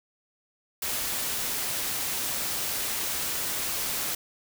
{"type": "noise", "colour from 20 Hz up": "white", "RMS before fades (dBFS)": -30, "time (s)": [0.82, 4.15], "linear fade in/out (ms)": 5, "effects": []}